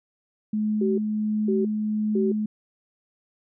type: tone with tremolo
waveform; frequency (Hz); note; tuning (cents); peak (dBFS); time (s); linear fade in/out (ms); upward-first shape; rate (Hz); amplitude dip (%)
sine; 213.4; G#3; +47; -21; 0.53-2.46; 5; triangle; 1.4; 25
type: tone bursts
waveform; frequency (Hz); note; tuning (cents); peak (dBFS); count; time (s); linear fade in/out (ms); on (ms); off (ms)
sine; 381.7; G4; -46; -22; 3; 0.81-2.32; 5; 170; 500
effects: none